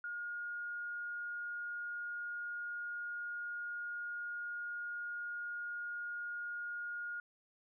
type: tone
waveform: sine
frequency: 1428 Hz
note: F6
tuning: 38 cents sharp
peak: -39 dBFS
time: 0.04-7.2 s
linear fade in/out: 2 ms
effects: none